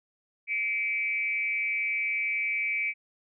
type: tone with frequency modulation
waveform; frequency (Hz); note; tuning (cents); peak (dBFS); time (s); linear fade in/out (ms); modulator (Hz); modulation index
sine; 2305; D7; -33; -26; 0.47-2.94; 50; 201; 0.63
effects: none